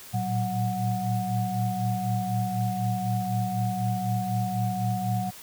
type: tone cluster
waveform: sine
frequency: 113.1 / 117.1 / 187.9 / 732 Hz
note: A2 / A#2 / F#3 / F#5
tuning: +48 / +8 / +27 / -19 cents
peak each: -30 dBFS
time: 0.13-5.31 s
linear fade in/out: 20 ms
effects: white hiss -45 dBFS RMS until 5.42 s